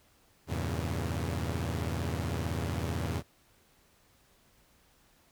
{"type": "chord", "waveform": "sawtooth", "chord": "E diminished seventh", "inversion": "none", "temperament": "equal", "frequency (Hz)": [82.41, 98, 116.54, 138.59], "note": ["E2", "G2", "Bb2", "Db3"], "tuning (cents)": [0, 0, 0, 0], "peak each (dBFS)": [-30, -34, -34, -35], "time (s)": [0.47, 3.23], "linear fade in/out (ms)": 50, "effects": ["pink hiss -65 dBFS RMS until 5.31 s"]}